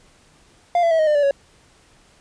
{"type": "tone with pitch steps", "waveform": "triangle", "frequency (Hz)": [698.5, 672.8, 648, 624.1, 601.1, 578.9, 557.6], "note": ["F5", "E5", "E5", "D#5", "D5", "D5", "C#5"], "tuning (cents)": [0, 35, -30, 5, 40, -25, 10], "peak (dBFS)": -12, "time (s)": [0.75, 1.31], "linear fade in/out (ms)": 2, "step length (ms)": 80, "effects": ["pink hiss -54 dBFS RMS until 2.2 s", "resampled to 22050 Hz"]}